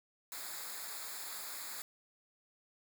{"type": "noise with comb filter", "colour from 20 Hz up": "white", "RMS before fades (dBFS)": -44, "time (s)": [0.32, 1.82], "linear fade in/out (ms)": 0, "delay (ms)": 0.34, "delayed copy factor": -0.8, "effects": []}